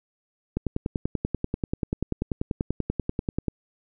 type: click train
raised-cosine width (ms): 3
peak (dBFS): -12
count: 31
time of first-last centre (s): 0.57-3.483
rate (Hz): 10.3
effects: none